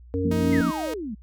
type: harmonic tone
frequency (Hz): 92.5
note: F#2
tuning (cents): 0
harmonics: 1 / 3 / 5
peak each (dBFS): -27 / -27 / -27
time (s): 0.14-0.61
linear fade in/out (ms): 0
type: chord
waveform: sine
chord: Bb minor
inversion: second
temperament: just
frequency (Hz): 174.81 / 233.1 / 279.7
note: F3 / Bb3 / Db4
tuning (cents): +2 / 0 / +16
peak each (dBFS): -26 / -26 / -24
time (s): 0.24-0.71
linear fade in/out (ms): 10
type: tone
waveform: sawtooth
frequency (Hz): 314.4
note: D#4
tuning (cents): +18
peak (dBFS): -25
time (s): 0.31-0.94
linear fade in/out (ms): 5
type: exponential sweep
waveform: sine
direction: down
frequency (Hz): 2196 to 196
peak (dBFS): -29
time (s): 0.52-1.15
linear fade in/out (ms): 10
effects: added 60 Hz sine -44 dBFS peak until 1.22 s